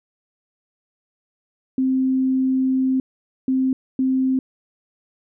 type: tone bursts at uneven times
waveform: sine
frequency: 261.6 Hz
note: C4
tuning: in tune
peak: -16 dBFS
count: 3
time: 1.78-3 / 3.48-3.73 / 3.99-4.39 s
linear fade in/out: 2 ms
effects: none